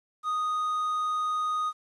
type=tone; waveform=triangle; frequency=1242 Hz; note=D#6; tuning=3 cents flat; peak=-24 dBFS; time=0.23-1.73 s; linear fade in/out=50 ms; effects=resampled to 24000 Hz + 10-bit